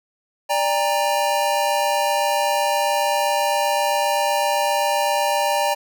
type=chord; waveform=square; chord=G minor; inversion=second; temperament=equal with one note detuned; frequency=587.3 / 804.6 / 932.3 Hz; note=D5 / G5 / Bb5; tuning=0 / +45 / 0 cents; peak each=-23 dBFS; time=0.49-5.75 s; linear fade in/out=20 ms; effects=none